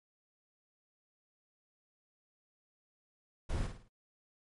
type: noise with echo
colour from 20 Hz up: brown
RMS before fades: -34 dBFS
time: 3.49-3.67 s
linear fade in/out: 10 ms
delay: 54 ms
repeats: 4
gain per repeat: -7 dB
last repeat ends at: 3.886 s
effects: MP3 48 kbps